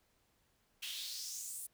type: noise with high-pass filter sweep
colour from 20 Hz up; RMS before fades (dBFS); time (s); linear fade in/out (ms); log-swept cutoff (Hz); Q
pink; -44; 0.82-1.67; 10; 2800 to 10000; 3.5
effects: pink hiss -75 dBFS RMS until 1.73 s